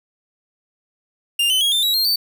45% pulse tone with pitch steps, 2803 / 3039 / 3295 / 3573 / 3874 / 4200 / 4553 Hz, F7 / F#7 / G#7 / A7 / B7 / C8 / C#8, +6 / +46 / -14 / +26 / -34 / +6 / +45 cents, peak -15 dBFS, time 1.39-2.16 s, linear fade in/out 5 ms, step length 110 ms, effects none

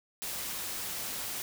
white noise, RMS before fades -37 dBFS, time 0.22-1.42 s, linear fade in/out 0 ms, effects none

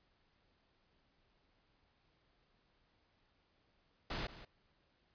pink noise with echo, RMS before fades -40 dBFS, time 4.1-4.27 s, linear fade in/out 5 ms, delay 180 ms, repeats 1, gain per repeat -14 dB, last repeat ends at 4.45 s, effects pink hiss -75 dBFS RMS until 5.14 s + resampled to 11025 Hz

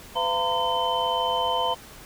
sine tone cluster, 506 / 683 / 918 / 1017 / 3074 Hz, B4 / F5 / A#5 / C6 / G7, +42 / -39 / -27 / -50 / -35 cents, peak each -30 / -29 / -26 / -29 / -29 dBFS, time 0.15-1.75 s, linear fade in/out 20 ms, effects pink hiss -45 dBFS RMS until 2.05 s

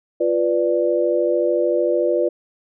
sine chord, B diminished, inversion second, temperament equal, 349.2 / 493.9 / 587.3 Hz, F4 / B4 / D5, 0 / 0 / 0 cents, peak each -20 dBFS, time 0.2-2.29 s, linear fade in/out 10 ms, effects none

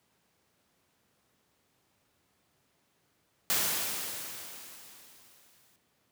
white noise with exponential decay, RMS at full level -27 dBFS, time 3.5-5.76 s, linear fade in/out 0 ms, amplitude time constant 490 ms, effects pink hiss -72 dBFS RMS until 6.11 s + high-pass 100 Hz 12 dB/octave

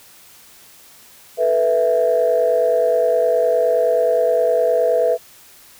sine chord, A suspended second, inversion none, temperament equal with one note detuned, 444.3 / 493.9 / 659.3 Hz, A4 / B4 / E5, +17 / 0 / 0 cents, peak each -21 / -16 / -16 dBFS, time 1.37-5.18 s, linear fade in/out 50 ms, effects tanh soft clip ceiling -6 dBFS + white hiss -46 dBFS RMS until 5.79 s

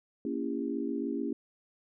sine chord, A# diminished seventh, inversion none, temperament just, 233.1 / 279.7 / 335.6 / 402.8 Hz, A#3 / C#4 / E4 / G4, 0 / +16 / +31 / +47 cents, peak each -36 / -34 / -37 / -38 dBFS, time 0.25-1.33 s, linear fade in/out 2 ms, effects none

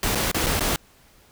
pink noise with dropouts, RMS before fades -23 dBFS, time 0.03-0.76 s, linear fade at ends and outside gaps 1 ms, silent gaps 0.149-0.155 / 0.315-0.345 / 0.463-0.467 / 0.595-0.607 s, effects pink hiss -55 dBFS RMS until 1.31 s

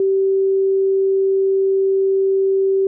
sine tone, 386.9 Hz, G4, 23 cents flat, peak -13 dBFS, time 0-2.87 s, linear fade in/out 2 ms, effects none

